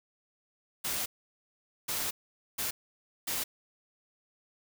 white noise bursts at uneven times, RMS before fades -33 dBFS, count 4, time 0.84-1.06 / 1.88-2.11 / 2.58-2.71 / 3.27-3.44 s, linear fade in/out 10 ms, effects none

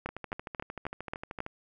two click trains, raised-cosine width 0.5 ms, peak -23 / -18 dBFS, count 19 / 6, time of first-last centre 0.09-1.464 / 0.06-1.404 s, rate 13.1 / 3.72 Hz, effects none

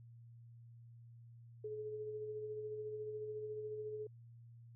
sine tone with tremolo, 426.9 Hz, G#4, 48 cents sharp, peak -40 dBFS, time 1.64-4.07 s, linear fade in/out 5 ms, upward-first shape sine, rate 14 Hz, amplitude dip 35%, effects added 117 Hz sine -55 dBFS peak until 4.75 s

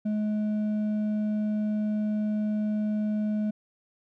sine tone with hard clipping, 211.9 Hz, G#3, 35 cents sharp, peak -26 dBFS, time 0.05-3.51 s, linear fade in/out 10 ms, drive 4 dB, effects none

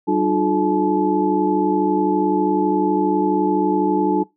sine tone cluster, 190.9 / 301.3 / 353.3 / 428.8 / 861 Hz, G3 / D4 / F4 / A4 / A5, -46 / +44 / +20 / -45 / -38 cents, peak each -24 / -19 / -21 / -24 / -22 dBFS, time 0.07-4.24 s, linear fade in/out 20 ms, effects noise-tail reverb RT60 0.2 s tail -23 dB re dry

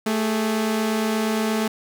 sawtooth tone pair together, 220 / 411.5 Hz, A3 / G#4, 0 / -16 cents, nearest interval major seventh, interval 1084 cents, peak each -17 / -25 dBFS, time 0.06-1.68 s, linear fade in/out 5 ms, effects none

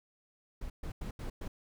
brown noise bursts at uneven times, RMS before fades -39 dBFS, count 5, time 0.61-0.7 / 0.83-0.92 / 1.01-1.11 / 1.19-1.3 / 1.41-1.48 s, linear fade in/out 5 ms, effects none

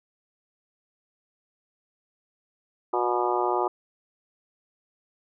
harmonic tone with a mistuned harmonic, 121.6 Hz, B2, 26 cents flat, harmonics 3 / 4 / 5 / 6 / 7 / 8 / 9 / 10, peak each -27 / -33 / -33 / -30 / -29 / -30 / -37 / -32 dBFS, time 2.93-3.68 s, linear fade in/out 5 ms, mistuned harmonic 9, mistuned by -16 cents, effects none

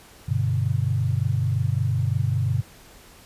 sine chord, G major, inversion none, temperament equal, 98 / 123.47 / 146.83 Hz, G2 / B2 / D3, 0 / 0 / 0 cents, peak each -24 / -23 / -27 dBFS, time 0.28-2.62 s, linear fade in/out 10 ms, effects pink hiss -49 dBFS RMS until 3.25 s + resampled to 32000 Hz

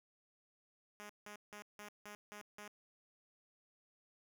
5% pulse tone bursts, 207.7 Hz, G#3, in tune, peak -38 dBFS, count 7, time 1-2.678 s, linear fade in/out 0 ms, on 94 ms, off 170 ms, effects none

